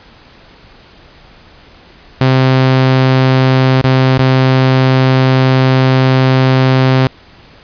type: tone with dropouts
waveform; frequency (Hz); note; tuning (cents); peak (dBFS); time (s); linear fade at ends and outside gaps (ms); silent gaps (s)
sawtooth; 130.81; C3; 0; -3; 2.21-7.07; 2; 3.813-3.841 / 4.179-4.192
effects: pink hiss -41 dBFS RMS until 7.63 s + resampled to 11025 Hz